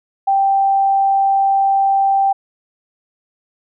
sine tone, 784 Hz, G5, in tune, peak -11 dBFS, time 0.27-2.33 s, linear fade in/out 10 ms, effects none

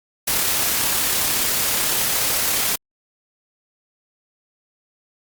white noise with amplitude modulation, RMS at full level -19 dBFS, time 0.27-2.76 s, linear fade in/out 10 ms, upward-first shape sine, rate 34 Hz, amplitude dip 25%, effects Opus 48 kbps

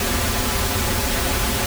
pink noise with comb filter, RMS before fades -21 dBFS, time 0-1.66 s, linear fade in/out 2 ms, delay 6.4 ms, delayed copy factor -0.8, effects none

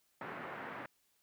white band-pass noise, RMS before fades -45 dBFS, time 0.21-0.86 s, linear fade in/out 2 ms, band 130 to 1800 Hz, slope 24 dB/octave, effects white hiss -75 dBFS RMS until 1.22 s

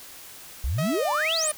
sine exponential sweep, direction up, 54.6 to 9956 Hz, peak -23 dBFS, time 0.64-1.51 s, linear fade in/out 0 ms
sawtooth tone with vibrato, 622.3 Hz, D#5, in tune, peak -24 dBFS, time 0.78-1.52 s, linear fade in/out 5 ms, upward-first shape triangle, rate 2.2 Hz, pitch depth 110 cents each way
effects white hiss -44 dBFS RMS until 1.57 s

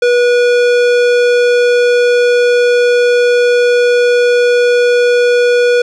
sine tone with tanh clipping, 485.8 Hz, B4, 29 cents flat, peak -9 dBFS, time 0.02-5.82 s, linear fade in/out 5 ms, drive 18 dB, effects none

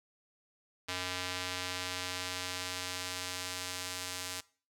square tone with band-pass filter sweep, 91.2 Hz, F#2, 24 cents flat, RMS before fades -39 dBFS, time 0.88-4.41 s, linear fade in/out 10 ms, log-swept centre 3700 to 6900 Hz, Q 0.73, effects noise-tail reverb RT60 0.4 s tail -21 dB re dry

